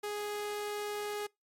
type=tone; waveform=sawtooth; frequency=415.3 Hz; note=G#4; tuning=in tune; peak=-31 dBFS; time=0.03-1.27 s; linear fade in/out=10 ms; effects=noise-tail reverb RT60 0.2 s tail -25 dB re dry + MP3 64 kbps